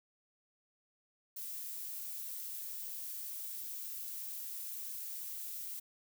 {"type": "noise", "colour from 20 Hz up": "violet", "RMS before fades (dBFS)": -43, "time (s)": [1.36, 5.8], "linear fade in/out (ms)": 10, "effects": []}